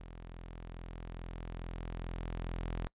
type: tone with level ramp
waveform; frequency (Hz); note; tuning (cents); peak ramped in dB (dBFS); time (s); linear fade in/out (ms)
sawtooth; 42.34; E1; +47; -43 to -31; 0-2.87; 0
effects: noise-tail reverb RT60 0.1 s tail -25 dB re dry + resampled to 8000 Hz